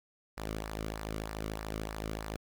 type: tone with flanger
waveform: sawtooth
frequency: 53.6 Hz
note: A1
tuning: 45 cents flat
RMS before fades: -39 dBFS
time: 0.37-2.37 s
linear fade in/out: 10 ms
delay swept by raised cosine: 0.29 to 1.2 ms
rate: 3.2 Hz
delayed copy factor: -0.65
effects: 10-bit